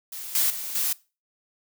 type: noise with level steps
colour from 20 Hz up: blue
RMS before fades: -36 / -22 / -33 / -25 dBFS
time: 0.12-0.93 s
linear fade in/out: 5 ms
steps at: 0.35 / 0.5 / 0.75 s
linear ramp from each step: 2 ms
effects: noise-tail reverb RT60 0.3 s tail -21 dB re dry